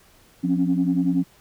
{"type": "tone cluster", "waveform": "sine", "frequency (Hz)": [175.5, 267.1, 277.7], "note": ["F3", "C4", "C#4"], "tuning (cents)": [9, 36, 3], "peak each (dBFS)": -22, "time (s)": [0.43, 1.24], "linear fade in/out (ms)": 20, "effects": ["tanh soft clip ceiling -10 dBFS", "pink hiss -55 dBFS RMS until 1.4 s"]}